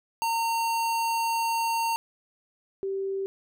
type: tone pair in turn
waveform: square / sine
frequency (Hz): 916 / 388.8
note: A#5 / G4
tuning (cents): -31 / -14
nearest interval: octave + minor third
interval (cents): 1483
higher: first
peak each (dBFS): -25 / -27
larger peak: first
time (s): 0.22-1.96 / 2.83-3.26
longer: first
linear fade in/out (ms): 0
effects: none